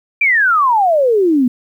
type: exponential sweep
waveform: sine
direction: down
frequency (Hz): 2408 to 237.5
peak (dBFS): -9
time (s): 0.21-1.48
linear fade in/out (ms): 5
effects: 8-bit